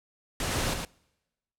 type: noise with echo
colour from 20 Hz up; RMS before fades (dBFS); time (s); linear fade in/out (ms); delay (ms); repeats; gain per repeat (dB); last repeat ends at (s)
pink; -30; 0.4-0.74; 2; 110; 1; -4; 0.85
effects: noise-tail reverb RT60 1.0 s tail -26 dB re dry + low-pass 11000 Hz 12 dB/octave